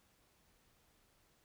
silence, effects pink hiss -72 dBFS RMS until 1.44 s

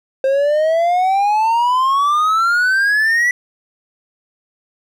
triangle exponential sweep, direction up, 528 to 1975.5 Hz, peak -10 dBFS, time 0.24-3.31 s, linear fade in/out 2 ms, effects none

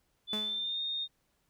sine tone with pitch glide, 3497 to 3677 Hz, A7 to A#7, -11 to -24 cents, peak -32 dBFS, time 0.27-1.08 s, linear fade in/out 50 ms, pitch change +87 cents, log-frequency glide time 0.38-0.81 s
sawtooth tone with exponential decay, 213.3 Hz, G#3, 46 cents sharp, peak -30 dBFS, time 0.33-0.73 s, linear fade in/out 2 ms, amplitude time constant 86 ms
effects pink hiss -75 dBFS RMS until 1.49 s

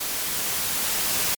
white noise with level ramp, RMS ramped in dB -28 to -23 dBFS, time 0-1.35 s, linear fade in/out 10 ms, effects MP3 96 kbps

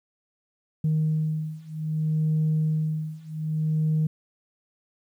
sine beating tone pair, 155.56 / 156.19 Hz, D#3 / D#3, 0 / +7 cents, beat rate 0.63 Hz, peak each -25 / -24 dBFS, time 0.84-4.07 s, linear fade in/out 5 ms, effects tanh soft clip ceiling -17 dBFS + 10-bit

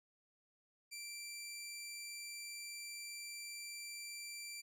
15% pulse tone, 2349 Hz, D7, in tune, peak -39 dBFS, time 0.91-4.62 s, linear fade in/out 20 ms, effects none

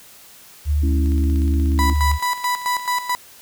sine tone, 73.8 Hz, D2, 9 cents sharp, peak -15 dBFS, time 0.65-2.19 s, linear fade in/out 50 ms
sine chord, C# minor, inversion second, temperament equal with one note detuned, 207.7 / 274.5 / 329.6 Hz, G#3 / C#4 / E4, 0 / -17 / 0 cents, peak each -30 / -25 / -28 dBFS, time 0.82-1.94 s, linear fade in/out 20 ms
click train, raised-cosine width 0.2 ms, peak -25 dBFS, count 33, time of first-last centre 1.06-2.976 s, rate 16.7 Hz
35% pulse tone with tremolo, 987.8 Hz, B5, in tune, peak -16 dBFS, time 1.79-3.15 s, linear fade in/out 0 ms, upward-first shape square, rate 4.6 Hz, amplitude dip 70%
effects white hiss -45 dBFS RMS until 3.41 s

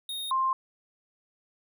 square / sine tone pair in turn, 3712 / 1053.7 Hz, A#7 / C6, -8 / +12 cents, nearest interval octave + minor seventh, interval 2180 cents, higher first, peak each -33 / -23 dBFS, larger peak second, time 0.09-0.31 / 0.31-0.53 s, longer neither, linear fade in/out 2 ms, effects none

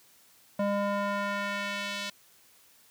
square tone with band-pass filter sweep, 202.1 Hz, G#3, 47 cents flat, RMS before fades -31 dBFS, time 0.59-2.1 s, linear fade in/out 5 ms, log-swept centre 580 to 3800 Hz, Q 1.1, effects white hiss -60 dBFS RMS until 2.9 s + high-pass 60 Hz 12 dB/octave

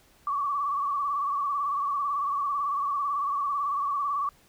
sine tone with vibrato, 1137 Hz, C#6, 44 cents sharp, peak -25 dBFS, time 0.27-4.29 s, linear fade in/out 2 ms, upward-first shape sine, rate 18 Hz, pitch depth 64 cents each way, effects pink hiss -60 dBFS RMS until 4.48 s

